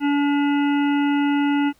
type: harmonic tone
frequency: 286.5 Hz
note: D4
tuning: 43 cents flat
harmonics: 1 / 3 / 5 / 7 / 9 / 10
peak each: -17 / -27 / -31 / -34 / -36 / -37 dBFS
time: 0-1.73 s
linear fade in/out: 50 ms
effects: pink hiss -59 dBFS RMS until 1.79 s